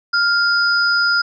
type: tone pair together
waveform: sine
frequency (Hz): 1400 / 4980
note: F6 / D#8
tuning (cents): +4 / +1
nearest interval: octave + minor seventh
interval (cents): 2197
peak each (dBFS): -14 / -19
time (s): 0.13-1.22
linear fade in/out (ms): 10
effects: none